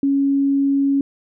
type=tone; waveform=sine; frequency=277.2 Hz; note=C#4; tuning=in tune; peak=-14 dBFS; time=0.03-1.01 s; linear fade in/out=2 ms; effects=none